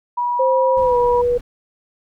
sine tone, 969 Hz, B5, 33 cents flat, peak -17 dBFS, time 0.17-1.22 s, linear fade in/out 10 ms
sine tone with pitch glide, 524 to 486.1 Hz, C5 to B4, +2 to -28 cents, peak -14 dBFS, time 0.39-1.38 s, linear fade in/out 10 ms, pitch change -130 cents, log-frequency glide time 0.8-0.97 s
brown noise, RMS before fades -34 dBFS, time 0.77-1.41 s, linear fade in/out 5 ms
effects none

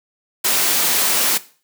white noise, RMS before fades -17 dBFS, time 0.44-1.38 s, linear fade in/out 10 ms, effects noise-tail reverb RT60 0.4 s tail -17 dB re dry + high-pass 200 Hz 12 dB/octave

